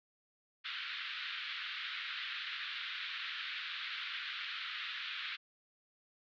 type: band-pass noise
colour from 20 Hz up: white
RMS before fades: -42 dBFS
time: 0.64-5.37 s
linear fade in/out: 20 ms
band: 1300 to 3900 Hz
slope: 48 dB/octave
effects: none